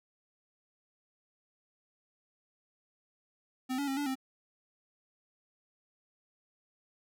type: tone with pitch steps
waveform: square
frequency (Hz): 257.7 / 283.4 / 269.5 / 288.8 / 263.6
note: C4 / C#4 / C#4 / D4 / C4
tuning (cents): -26 / +38 / -49 / -29 / +13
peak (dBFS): -32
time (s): 3.69-4.155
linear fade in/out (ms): 20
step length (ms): 93
effects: none